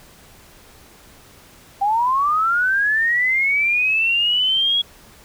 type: linear sweep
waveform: sine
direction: up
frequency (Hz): 780 to 3345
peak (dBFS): -15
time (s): 1.81-4.82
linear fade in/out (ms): 10
effects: pink hiss -47 dBFS RMS until 5.24 s